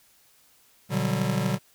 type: chord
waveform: square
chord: G major seventh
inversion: first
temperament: just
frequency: 122.5 / 147 / 183.75 / 196 Hz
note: B2 / D3 / F#3 / G3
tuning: -14 / +2 / -12 / 0 cents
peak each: -30 dBFS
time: 0.89-1.59 s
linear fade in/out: 50 ms
effects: white hiss -60 dBFS RMS until 1.74 s